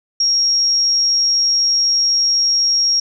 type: tone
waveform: sine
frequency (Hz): 5588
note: F8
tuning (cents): 0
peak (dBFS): -12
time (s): 0.2-3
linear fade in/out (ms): 5
effects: none